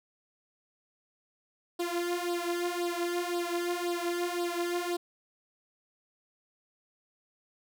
sawtooth tone with flanger, 348.6 Hz, F4, 3 cents flat, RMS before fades -32 dBFS, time 1.79-4.97 s, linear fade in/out 10 ms, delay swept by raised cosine 0.22 to 3.52 ms, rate 1.9 Hz, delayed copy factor +0.8, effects none

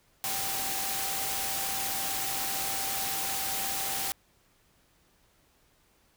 sine tone in noise, 780 Hz, G5, 9 cents flat, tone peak -39 dBFS, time 0.24-4.12 s, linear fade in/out 0 ms, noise white, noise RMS -32 dBFS, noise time 0.24-4.12 s, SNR -10 dB, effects pink hiss -66 dBFS RMS until 6.16 s

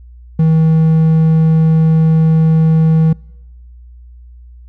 triangle tone, 160 Hz, D#3, 49 cents sharp, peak -5 dBFS, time 0.39-3.13 s, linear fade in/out 5 ms, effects noise-tail reverb RT60 1.0 s tail -26 dB re dry + added 60 Hz sine -34 dBFS peak until 4.68 s

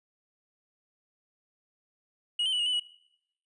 triangle tone with pitch steps, 2896 / 3094 / 2955 / 2863 / 2997 / 2919 Hz, F#7 / G7 / F#7 / F7 / F#7 / F#7, -38 / -23 / -3 / +42 / +22 / -24 cents, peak -24 dBFS, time 2.39-2.798 s, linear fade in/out 5 ms, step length 68 ms, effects noise-tail reverb RT60 0.8 s tail -22 dB re dry + resampled to 24000 Hz

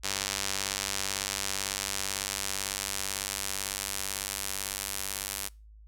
sawtooth tone with band-pass filter sweep, 98 Hz, G2, in tune, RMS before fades -34 dBFS, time 0.03-5.49 s, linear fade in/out 20 ms, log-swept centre 6500 to 11000 Hz, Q 0.88, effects noise-tail reverb RT60 0.3 s tail -24 dB re dry + added 53 Hz sine -49 dBFS peak until 5.87 s

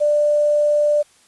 sine tone with quantisation, 592 Hz, D5, 14 cents sharp, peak -13 dBFS, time 0-1.03 s, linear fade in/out 20 ms, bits 7, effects white hiss -54 dBFS RMS until 1.27 s + resampled to 24000 Hz

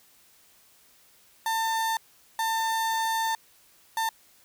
35% pulse tone bursts at uneven times, 897 Hz, A5, 33 cents sharp, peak -23 dBFS, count 3, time 1.46-1.97 / 2.39-3.35 / 3.97-4.09 s, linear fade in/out 2 ms, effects white hiss -59 dBFS RMS until 4.44 s

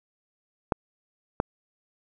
clicks, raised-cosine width 1 ms, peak -8 dBFS, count 2, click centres 0.722 / 1.401 s, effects none

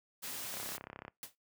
white noise, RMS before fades -42 dBFS, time 0.22-0.78 s, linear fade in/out 20 ms
click train, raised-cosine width 0.5 ms, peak -29 dBFS, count 19, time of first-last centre 0.54-1.081 s, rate 33.3 Hz
white noise with exponential decay, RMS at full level -41 dBFS, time 1.23-1.35 s, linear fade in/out 0 ms, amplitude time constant 25 ms
effects noise-tail reverb RT60 0.2 s tail -24 dB re dry + high-pass 80 Hz 12 dB/octave

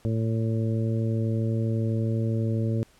harmonic tone, 112.3 Hz, A2, 36 cents sharp, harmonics 1 / 2 / 3 / 4 / 5, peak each -24 / -30 / -34 / -36 / -38 dBFS, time 0.05-2.83 s, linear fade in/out 0 ms, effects pink hiss -59 dBFS RMS until 2.99 s + low-pass 12000 Hz 12 dB/octave

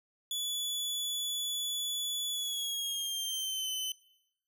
sawtooth tone with pitch glide, 3432 to 3040 Hz, A7 to F#7, -44 to +46 cents, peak -30 dBFS, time 0.31-3.92 s, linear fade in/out 2 ms, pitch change -210 cents, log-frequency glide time 2.31-3.7 s, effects noise-tail reverb RT60 0.9 s tail -22 dB re dry

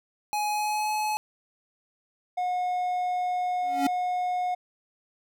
square tone with pitch glide, 839 to 853.2 Hz, G#5 to G#5, +17 to +46 cents, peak -26 dBFS, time 0.33-1.17 s, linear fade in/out 0 ms, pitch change +29 cents, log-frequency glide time 0.49-0.91 s
triangle tone, 724 Hz, F#5, 38 cents flat, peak -23 dBFS, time 2.37-4.55 s, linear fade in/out 10 ms
square tone with exponential growth, 277.2 Hz, C#4, in tune, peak -21 dBFS, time 3.62-3.87 s, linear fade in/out 5 ms, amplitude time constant 53 ms
effects none

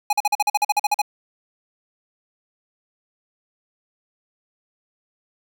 square tone bursts, 830.6 Hz, G#5, in tune, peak -16 dBFS, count 13, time 0.1-1.018 s, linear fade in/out 5 ms, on 30 ms, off 44 ms, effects none

